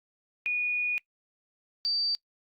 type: tone pair in turn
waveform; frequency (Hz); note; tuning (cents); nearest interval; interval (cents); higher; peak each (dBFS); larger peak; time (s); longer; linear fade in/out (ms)
sine; 2458 / 4640; D#7 / D8; -22 / -22; major seventh; 1100; second; -25; neither; 0.46-0.98 / 1.85-2.15; first; 0
effects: noise-tail reverb RT60 0.1 s tail -23 dB re dry + Opus 48 kbps